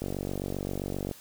click train, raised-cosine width 2 ms, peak -19 dBFS, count 53, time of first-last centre 0.02-1.112 s, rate 47.6 Hz, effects white hiss -51 dBFS RMS until 1.2 s

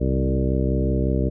harmonic tone with a mistuned harmonic, 65.41 Hz, C2, in tune, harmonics 1 / 2 / 3 / 4 / 5 / 6 / 7 / 9, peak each -22 / -25 / -27 / -28 / -29 / -30 / -30 / -32 dBFS, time 0-1.3 s, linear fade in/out 20 ms, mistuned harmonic 2, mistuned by +23 cents, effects none

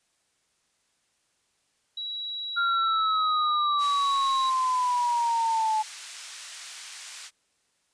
sine tone, 3893 Hz, B7, 26 cents flat, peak -31 dBFS, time 1.97-4.5 s, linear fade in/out 5 ms
sine exponential sweep, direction down, 1400 to 860 Hz, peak -22 dBFS, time 2.56-5.83 s, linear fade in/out 20 ms
white band-pass noise, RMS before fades -42 dBFS, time 3.78-7.31 s, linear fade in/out 50 ms, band 1400 to 7900 Hz, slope 12 dB/octave
effects white hiss -71 dBFS RMS until 7.93 s + resampled to 22050 Hz

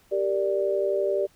sine chord, G minor, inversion none, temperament equal with one note detuned, 392 / 463.7 / 587.3 Hz, G4 / Bb4 / D5, 0 / -9 / 0 cents, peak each -25 / -31 / -25 dBFS, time 0.11-1.27 s, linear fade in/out 20 ms, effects pink hiss -60 dBFS RMS until 1.35 s

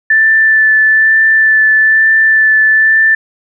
sine tone with vibrato, 1760 Hz, A6, in tune, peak -5 dBFS, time 0.1-3.15 s, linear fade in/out 5 ms, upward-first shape sine, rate 1.1 Hz, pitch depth 12 cents each way, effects none

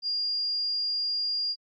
sine tone, 4817 Hz, D8, 43 cents sharp, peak -26 dBFS, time 0.02-1.56 s, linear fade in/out 50 ms, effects AAC 64 kbps

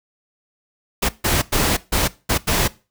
pink noise bursts at uneven times, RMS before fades -18 dBFS, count 6, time 1.02-1.09 / 1.24-1.42 / 1.52-1.77 / 1.92-2.08 / 2.29-2.38 / 2.47-2.68 s, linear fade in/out 10 ms, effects noise-tail reverb RT60 0.3 s tail -19 dB re dry

